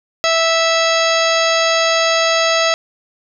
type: harmonic tone with a mistuned harmonic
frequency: 657 Hz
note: E5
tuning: 6 cents flat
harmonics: 1 / 2 / 3 / 4 / 5 / 6 / 7 / 8 / 10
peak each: -16 / -19 / -21 / -22 / -23 / -24 / -24 / -25 / -26 dBFS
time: 0.24-2.74 s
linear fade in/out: 0 ms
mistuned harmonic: 7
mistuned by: +20 cents
effects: none